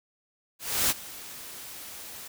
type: noise with ADSR envelope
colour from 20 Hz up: white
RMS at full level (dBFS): -23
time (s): 0.59-2.28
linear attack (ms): 310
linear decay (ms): 31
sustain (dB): -19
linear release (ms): 7
effects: none